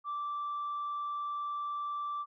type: tone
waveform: sine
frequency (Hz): 1169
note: D6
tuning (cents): -8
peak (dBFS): -32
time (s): 0.04-2.26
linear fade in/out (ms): 50
effects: tanh soft clip ceiling -31 dBFS